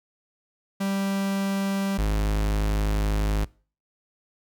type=tone pair in turn; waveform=45% pulse; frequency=196 / 51.91 Hz; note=G3 / G#1; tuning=0 / 0 cents; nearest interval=octave + major seventh; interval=2300 cents; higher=first; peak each=-24 / -21 dBFS; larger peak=second; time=0.8-1.98 / 1.98-3.45 s; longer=second; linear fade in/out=10 ms; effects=noise-tail reverb RT60 0.4 s tail -23 dB re dry